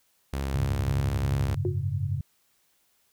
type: tone with vibrato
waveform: sawtooth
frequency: 68 Hz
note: C#2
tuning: 33 cents flat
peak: -24 dBFS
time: 0.33-1.55 s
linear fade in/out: 0 ms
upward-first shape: triangle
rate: 3.2 Hz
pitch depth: 15 cents each way
type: chord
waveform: sine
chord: F# suspended second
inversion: none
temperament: equal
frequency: 92.5 / 103.83 / 138.59 Hz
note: F#2 / G#2 / C#3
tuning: 0 / 0 / 0 cents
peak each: -30 dBFS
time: 0.54-2.21 s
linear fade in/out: 5 ms
type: tone with exponential decay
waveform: sine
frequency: 360 Hz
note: F#4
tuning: 47 cents flat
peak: -23 dBFS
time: 1.65-1.83 s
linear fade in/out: 1 ms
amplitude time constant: 37 ms
effects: white hiss -68 dBFS RMS until 3.12 s